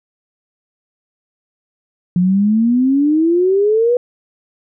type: exponential sweep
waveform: sine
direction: up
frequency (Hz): 174.61 to 496.7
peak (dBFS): -10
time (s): 2.16-3.97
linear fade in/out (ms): 2
effects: none